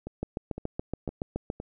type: two click trains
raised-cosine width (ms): 2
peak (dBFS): -23 / -17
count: 4 / 10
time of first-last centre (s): 0.07-1.601 / 0.23-1.501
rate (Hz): 1.96 / 7.08
effects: none